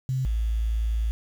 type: tone pair in turn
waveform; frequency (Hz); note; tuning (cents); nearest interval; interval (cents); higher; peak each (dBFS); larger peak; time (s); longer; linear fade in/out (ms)
sine; 130.81 / 55.51; C3 / A1; 0 / +16; octave + minor third; 1484; first; -23 / -22; second; 0.09-0.25 / 0.25-1.11; second; 0
effects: 8-bit